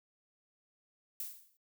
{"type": "noise with exponential decay", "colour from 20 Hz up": "violet", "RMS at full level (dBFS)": -37, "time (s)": [1.2, 1.57], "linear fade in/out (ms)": 1, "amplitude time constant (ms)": 80, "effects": ["noise-tail reverb RT60 0.1 s tail -25 dB re dry"]}